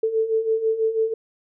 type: beating tone pair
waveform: sine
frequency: 440 / 446.1 Hz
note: A4 / A4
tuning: 0 / +24 cents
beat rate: 6.1 Hz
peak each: -25 / -20 dBFS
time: 0.03-1.14 s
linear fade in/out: 5 ms
effects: none